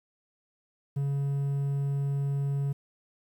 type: tone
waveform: triangle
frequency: 140 Hz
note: C#3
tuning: 18 cents sharp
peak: -24 dBFS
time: 0.96-2.73 s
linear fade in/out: 10 ms
effects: 10-bit